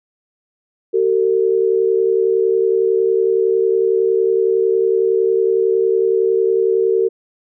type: tone pair together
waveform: sine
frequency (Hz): 381.1 / 452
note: G4 / A4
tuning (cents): -49 / +47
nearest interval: minor third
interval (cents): 296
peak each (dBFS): -15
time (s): 0.93-7.09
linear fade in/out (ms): 20
effects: none